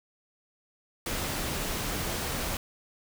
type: noise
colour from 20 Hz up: pink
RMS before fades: -32 dBFS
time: 1.06-2.57 s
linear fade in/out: 2 ms
effects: none